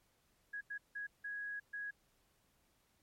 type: tone bursts at uneven times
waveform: sine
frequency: 1661.2 Hz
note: G#6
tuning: in tune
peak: -40 dBFS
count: 5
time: 0.53-0.61 / 0.7-0.78 / 0.95-1.07 / 1.24-1.6 / 1.73-1.91 s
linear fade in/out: 10 ms
effects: pink hiss -75 dBFS RMS until 3.02 s + MP3 64 kbps